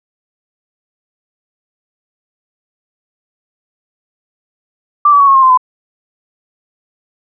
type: tone with pitch steps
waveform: sine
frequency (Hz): 1174.7 / 1146.5 / 1119.1 / 1092.2 / 1066.1 / 1040.5 / 1015.6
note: D6 / D6 / C#6 / C#6 / C6 / C6 / B5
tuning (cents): 0 / -42 / +16 / -26 / +32 / -10 / +48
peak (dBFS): -4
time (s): 5.05-5.575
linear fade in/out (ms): 5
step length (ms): 75
effects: none